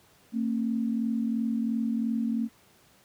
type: tone pair together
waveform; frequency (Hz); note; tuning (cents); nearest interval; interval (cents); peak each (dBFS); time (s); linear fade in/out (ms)
sine; 226.6 / 269.5; A#3 / C#4; -49 / -49; minor third; 300; -26 / -32; 0.32-2.49; 50
effects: pink hiss -60 dBFS RMS until 3.04 s + high-pass 80 Hz 12 dB/octave